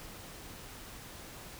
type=silence; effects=pink hiss -48 dBFS RMS until 1.59 s

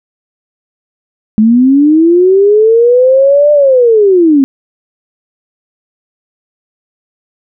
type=linear two-way sweep; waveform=sine; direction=up then down; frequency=210.4 to 597 to 261.4 Hz; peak=-3 dBFS; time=1.38-4.44 s; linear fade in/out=0 ms; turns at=3.52 s; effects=none

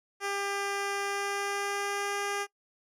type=tone with pitch glide; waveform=10% pulse; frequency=399.6 to 403.5 Hz; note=G4 to G#4; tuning=+33 to -50 cents; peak=-22 dBFS; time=0.2-2.47 s; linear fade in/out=50 ms; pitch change=+17 cents; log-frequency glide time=0.95-2.19 s; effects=noise-tail reverb RT60 0.1 s tail -21 dB re dry + low-pass 11000 Hz 12 dB/octave

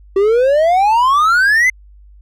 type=exponential sweep; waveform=triangle; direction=up; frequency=380 to 2093 Hz; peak=-7 dBFS; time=0.16-1.7 s; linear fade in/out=5 ms; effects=added 50 Hz sine -39 dBFS peak until 2.21 s

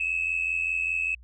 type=tone pair together; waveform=sine; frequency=2552 / 2637 Hz; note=D#7 / E7; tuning=+43 / 0 cents; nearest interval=minor second; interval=57 cents; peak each=-26 / -27 dBFS; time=0-1.15 s; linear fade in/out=5 ms; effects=tanh soft clip ceiling -19 dBFS + added 60 Hz sine -47 dBFS peak until 1.23 s

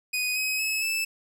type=tone with pitch steps; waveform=sawtooth; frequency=2489 / 2535 / 2583 / 2631 Hz; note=D#7 / D#7 / E7 / E7; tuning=0 / +32 / -36 / -4 cents; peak=-22 dBFS; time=0.13-1.05 s; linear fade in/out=10 ms; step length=230 ms; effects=none

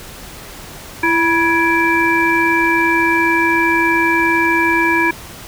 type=harmonic tone with a mistuned harmonic; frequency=333.9 Hz; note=E4; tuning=22 cents sharp; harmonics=1 / 3 / 5 / 7; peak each=-17 / -17 / -17 / -17 dBFS; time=1.03-5.11 s; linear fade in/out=5 ms; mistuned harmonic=3; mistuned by=-53 cents; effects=pink hiss -34 dBFS RMS until 5.47 s

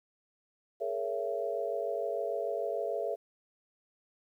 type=chord; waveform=sine; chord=A# half-diminished seventh; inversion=third; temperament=just; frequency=419.5 / 466.2 / 559.4 / 671.3 Hz; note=G#4 / A#4 / C#5 / E5; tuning=+17 / 0 / +16 / +31 cents; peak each=-37 / -37 / -37 / -35 dBFS; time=0.8-3.16 s; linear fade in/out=20 ms; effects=11-bit

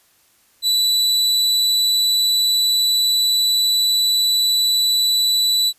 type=tone with vibrato; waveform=40% pulse; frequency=3964 Hz; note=B7; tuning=6 cents sharp; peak=-13 dBFS; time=0.62-5.73 s; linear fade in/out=50 ms; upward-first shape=square; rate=20 Hz; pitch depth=12 cents each way; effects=white hiss -57 dBFS RMS until 5.78 s + resampled to 32000 Hz

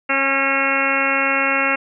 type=harmonic tone with a mistuned harmonic; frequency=272.4 Hz; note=C#4; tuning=30 cents flat; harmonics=1 / 2 / 3 / 4 / 5 / 6 / 7 / 8 / 9 / 10; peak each=-27 / -25 / -28 / -28 / -23 / -25 / -26 / -22 / -27 / -23 dBFS; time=0.09-1.76 s; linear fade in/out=10 ms; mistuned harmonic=3; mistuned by=+18 cents; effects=none

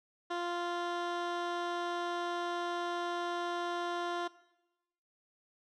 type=tone with low-pass filter; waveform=15% pulse; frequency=348.1 Hz; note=F4; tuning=6 cents flat; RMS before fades=-36 dBFS; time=0.3-4.28 s; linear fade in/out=10 ms; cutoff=4100 Hz; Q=0.7; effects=noise-tail reverb RT60 1.0 s tail -19 dB re dry

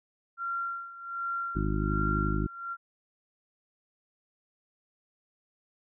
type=tone with tremolo; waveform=sine; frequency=1376 Hz; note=F6; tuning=26 cents flat; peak=-29 dBFS; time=0.37-2.77 s; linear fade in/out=50 ms; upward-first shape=sine; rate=1.3 Hz; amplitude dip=80%
type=harmonic tone; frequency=51.6 Hz; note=G#1; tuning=10 cents flat; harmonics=1 / 2 / 3 / 4 / 5 / 6 / 7; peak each=-30 / -34 / -33 / -35 / -39 / -35 / -38 dBFS; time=1.55-2.47 s; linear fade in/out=10 ms
effects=none

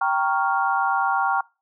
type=chord; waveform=sine; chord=G half-diminished seventh; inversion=none; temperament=equal; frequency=784 / 932.3 / 1108.7 / 1396.9 Hz; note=G5 / Bb5 / Db6 / F6; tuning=0 / 0 / 0 / 0 cents; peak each=-23 / -25 / -25 / -25 dBFS; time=0.01-1.41 s; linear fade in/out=5 ms; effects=noise-tail reverb RT60 0.3 s tail -24 dB re dry

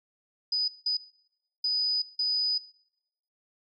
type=tone bursts at uneven times; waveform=sine; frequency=4978 Hz; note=D#8; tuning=in tune; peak=-24 dBFS; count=4; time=0.52-0.68 / 0.86-0.97 / 1.64-2.02 / 2.19-2.58 s; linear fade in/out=5 ms; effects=noise-tail reverb RT60 0.8 s tail -21 dB re dry

